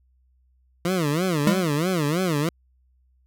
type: tone with vibrato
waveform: 20% pulse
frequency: 164.81 Hz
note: E3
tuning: in tune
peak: -16 dBFS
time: 0.85-2.49 s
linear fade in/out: 2 ms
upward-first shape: sine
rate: 3.1 Hz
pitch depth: 240 cents each way
type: tone with exponential decay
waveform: square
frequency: 201.7 Hz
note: G3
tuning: 50 cents sharp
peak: -14 dBFS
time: 1.47-1.71 s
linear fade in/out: 2 ms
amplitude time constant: 52 ms
effects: added 63 Hz sine -59 dBFS peak until 3.26 s